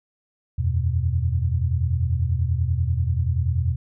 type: chord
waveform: sine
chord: E suspended second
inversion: none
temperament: just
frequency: 82.41 / 92.71 / 123.61 Hz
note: E2 / F#2 / B2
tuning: 0 / +4 / +2 cents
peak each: -22 / -25 / -24 dBFS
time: 0.58-3.76 s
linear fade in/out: 10 ms
effects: none